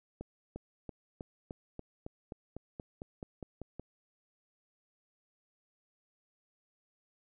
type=accelerating click train; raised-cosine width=2 ms; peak=-28 dBFS; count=15; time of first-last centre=0.21-3.796 s; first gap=350 ms; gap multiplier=0.95; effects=none